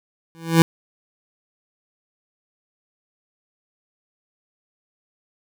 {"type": "tone with exponential growth", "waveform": "25% pulse", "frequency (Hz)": 164.81, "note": "E3", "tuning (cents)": 0, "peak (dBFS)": -3, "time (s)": [0.35, 0.62], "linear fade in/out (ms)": 0, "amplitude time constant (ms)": 57, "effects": []}